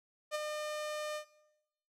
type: tone with ADSR envelope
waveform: sawtooth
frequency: 605 Hz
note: D#5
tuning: 49 cents flat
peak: -28 dBFS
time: 0.31-1.25 s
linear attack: 39 ms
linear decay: 22 ms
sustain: -5 dB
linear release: 90 ms
effects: noise-tail reverb RT60 0.9 s tail -18 dB re dry + low-pass 10000 Hz 12 dB/octave